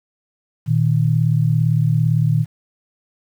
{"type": "tone pair together", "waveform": "sine", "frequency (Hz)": [117.84, 155.56], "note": ["A#2", "D#3"], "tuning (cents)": [19, 0], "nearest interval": "perfect fourth", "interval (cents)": 481, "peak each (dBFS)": -16, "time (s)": [0.66, 2.46], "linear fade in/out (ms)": 50, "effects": ["8-bit"]}